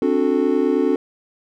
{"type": "chord", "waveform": "triangle", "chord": "D dominant seventh", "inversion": "third", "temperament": "just", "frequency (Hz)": [264.3, 293.7, 367.1, 440.5], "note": ["C4", "D4", "F#4", "A4"], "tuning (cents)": [18, 0, -14, 2], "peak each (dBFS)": -19, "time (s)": [0.02, 0.96], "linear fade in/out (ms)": 2, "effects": []}